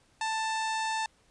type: harmonic tone with a mistuned harmonic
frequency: 883 Hz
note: A5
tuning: 6 cents sharp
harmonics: 1 / 2 / 3 / 4 / 5 / 6 / 7 / 8 / 9 / 10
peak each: -30 / -36 / -40 / -42 / -44 / -46 / -47 / -48 / -49 / -50 dBFS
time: 0.21-1.06 s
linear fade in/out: 2 ms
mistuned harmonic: 4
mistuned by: +49 cents
effects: pink hiss -65 dBFS RMS until 1.3 s + resampled to 22050 Hz